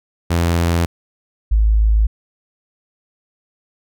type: tone pair in turn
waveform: sawtooth / sine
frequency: 84.9 / 53.6 Hz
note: F2 / A1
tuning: -48 / -45 cents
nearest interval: minor sixth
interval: 797 cents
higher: first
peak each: -10 dBFS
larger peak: neither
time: 0.3-0.86 / 1.51-2.07 s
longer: neither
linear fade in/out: 10 ms
effects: none